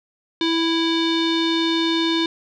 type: tone with low-pass filter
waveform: square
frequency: 329.6 Hz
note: E4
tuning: in tune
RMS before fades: -20 dBFS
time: 0.41-2.26 s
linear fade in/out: 2 ms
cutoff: 3800 Hz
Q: 6.7
effects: none